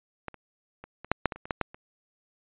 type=clicks; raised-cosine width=0.5 ms; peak=-19 / -30 / -27 / -26 / -7 / -6 / -18 / -29 / -26 / -11 / -11 / -29 dBFS; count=12; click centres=0.283 / 0.343 / 0.84 / 1.046 / 1.116 / 1.257 / 1.322 / 1.36 / 1.455 / 1.508 / 1.613 / 1.745 s; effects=resampled to 8000 Hz